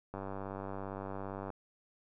click train, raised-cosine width 1 ms, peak -27 dBFS, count 134, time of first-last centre 0.14-1.503 s, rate 97.6 Hz, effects none

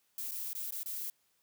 violet noise with dropouts, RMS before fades -39 dBFS, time 0.18-1.1 s, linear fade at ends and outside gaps 2 ms, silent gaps 0.311-0.317 / 0.532-0.55 / 0.708-0.722 / 0.832-0.859 s, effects white hiss -74 dBFS RMS until 1.42 s + high-pass 60 Hz 12 dB/octave

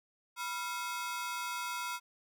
sawtooth ring-modulated tone, 1179 Hz, D6, 6 cents sharp, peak -29 dBFS, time 0.36-2 s, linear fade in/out 50 ms, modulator 200 Hz, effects none

